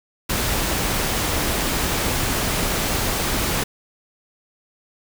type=noise; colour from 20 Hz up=pink; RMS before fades=-22 dBFS; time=0.29-3.64 s; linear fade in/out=10 ms; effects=none